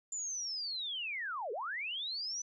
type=linear two-way sweep; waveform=sine; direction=down then up; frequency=7200 to 392 to 6050 Hz; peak=-36 dBFS; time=0.12-2.42 s; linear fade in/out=5 ms; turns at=1.52 s; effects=none